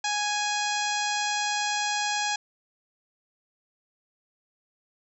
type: harmonic tone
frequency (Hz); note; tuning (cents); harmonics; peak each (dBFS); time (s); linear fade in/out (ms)
830.6; G#5; 0; 1 / 2 / 3 / 4 / 5 / 6 / 7 / 8 / 9; -29 / -32 / -34 / -35 / -36 / -37 / -37 / -38 / -39; 0.04-2.36; 5
effects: none